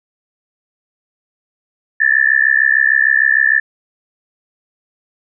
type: tone with amplitude modulation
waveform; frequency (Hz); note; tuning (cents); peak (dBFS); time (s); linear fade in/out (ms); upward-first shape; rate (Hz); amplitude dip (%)
sine; 1760; A6; 0; -5; 2-3.6; 10; sine; 66.6; 100
effects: none